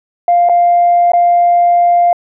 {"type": "tone with dropouts", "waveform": "sine", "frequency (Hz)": 698.5, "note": "F5", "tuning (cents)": 0, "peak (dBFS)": -5, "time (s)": [0.28, 2.13], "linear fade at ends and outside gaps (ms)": 2, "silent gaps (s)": [[0.489, 0.495], [1.119, 1.134]], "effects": ["tanh soft clip ceiling -2 dBFS"]}